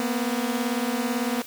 sawtooth beating tone pair, 233.1 / 251.1 Hz, A#3 / B3, 0 / +29 cents, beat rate 18 Hz, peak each -23 dBFS, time 0-1.42 s, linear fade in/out 2 ms, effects white hiss -43 dBFS RMS until 1.46 s

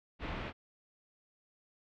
pink low-pass noise, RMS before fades -40 dBFS, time 0.19-0.53 s, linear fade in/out 50 ms, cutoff 3200 Hz, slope 24 dB/octave, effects none

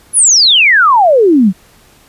sine exponential sweep, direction down, 11000 to 174.61 Hz, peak -4 dBFS, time 0.13-1.53 s, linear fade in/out 50 ms, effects pink hiss -45 dBFS RMS until 2.08 s + resampled to 32000 Hz

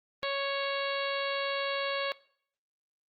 harmonic tone, 554.4 Hz, C#5, in tune, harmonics 1 / 2 / 3 / 4 / 5 / 6 / 7 / 8, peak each -33 / -36 / -38 / -39 / -40 / -41 / -41 / -42 dBFS, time 0.23-2.12 s, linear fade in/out 0 ms, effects noise-tail reverb RT60 0.6 s tail -21 dB re dry + Opus 24 kbps

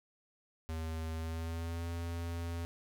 square tone with pitch glide, 80.5 to 84.7 Hz, E2 to E2, -41 to +48 cents, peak -37 dBFS, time 0.69-2.65 s, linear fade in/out 0 ms, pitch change +89 cents, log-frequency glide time 1.13-1.88 s, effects none

